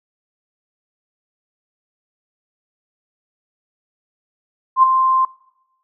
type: tone with ADSR envelope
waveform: sine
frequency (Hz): 1046.5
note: C6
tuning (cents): 0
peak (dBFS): -5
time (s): 4.76-5.25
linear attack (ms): 70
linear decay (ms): 11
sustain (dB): -7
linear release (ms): 3
effects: noise-tail reverb RT60 0.9 s tail -23 dB re dry